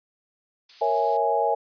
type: noise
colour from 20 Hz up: violet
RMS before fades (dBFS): -34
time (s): 0.69-1.17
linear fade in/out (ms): 5
type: chord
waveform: sine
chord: A# half-diminished seventh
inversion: none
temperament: equal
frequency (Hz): 466.2 / 554.4 / 659.3 / 830.6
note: A#4 / C#5 / E5 / G#5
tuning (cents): 0 / 0 / 0 / 0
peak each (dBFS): -26 / -27 / -26 / -23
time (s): 0.81-1.55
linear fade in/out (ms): 10
effects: resampled to 11025 Hz